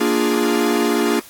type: chord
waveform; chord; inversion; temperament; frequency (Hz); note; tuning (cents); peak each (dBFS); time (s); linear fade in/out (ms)
45% pulse; Bb dominant seventh; none; equal; 233.1 / 293.7 / 349.2 / 415.3; Bb3 / D4 / F4 / Ab4; 0 / 0 / 0 / 0; -21; 0-1.2; 10
effects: white hiss -42 dBFS RMS until 1.29 s + AAC 64 kbps